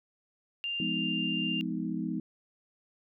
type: tone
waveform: sine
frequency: 2794 Hz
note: F7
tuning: in tune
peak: -31 dBFS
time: 0.64-1.61 s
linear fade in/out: 0 ms
type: chord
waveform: sine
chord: F half-diminished seventh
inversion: none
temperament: just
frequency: 174.61 / 209.5 / 251.4 / 314.3 Hz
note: F3 / Ab3 / Cb4 / Eb4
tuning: 0 / +15 / +31 / +18 cents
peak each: -36 dBFS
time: 0.8-2.2 s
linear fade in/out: 2 ms
effects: none